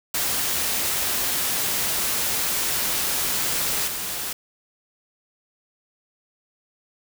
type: noise with level steps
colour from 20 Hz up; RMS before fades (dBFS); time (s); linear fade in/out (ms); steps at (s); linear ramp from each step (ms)
white; -24 / -29; 0.14-4.33; 5; 3.87; 10
effects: none